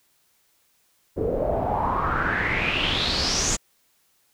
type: noise with low-pass filter sweep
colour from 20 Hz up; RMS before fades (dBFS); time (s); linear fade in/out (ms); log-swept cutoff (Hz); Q
pink; -24; 1.16-3.57; 20; 420 to 7200; 6.3
effects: white hiss -65 dBFS RMS until 4.33 s